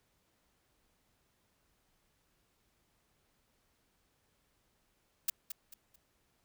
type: noise with echo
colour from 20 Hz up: blue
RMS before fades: -30 dBFS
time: 5.28-5.3 s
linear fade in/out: 5 ms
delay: 220 ms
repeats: 3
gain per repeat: -10 dB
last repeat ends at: 5.96 s
effects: pink hiss -75 dBFS RMS until 6.44 s